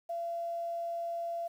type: tone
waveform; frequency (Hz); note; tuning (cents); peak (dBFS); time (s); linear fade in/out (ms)
sine; 680; F5; -46; -33; 0.09-1.48; 10
effects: 10-bit